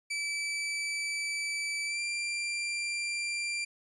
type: tone with pitch glide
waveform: sawtooth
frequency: 2312 to 2369 Hz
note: D7 to D7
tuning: -28 to +14 cents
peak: -28 dBFS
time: 0.1-3.65 s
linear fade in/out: 10 ms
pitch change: +42 cents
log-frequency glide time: 1.86-2.01 s
effects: resampled to 24000 Hz